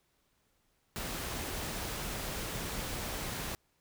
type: noise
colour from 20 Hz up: pink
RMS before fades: -38 dBFS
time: 0.96-3.55 s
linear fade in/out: 0 ms
effects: pink hiss -74 dBFS RMS until 3.8 s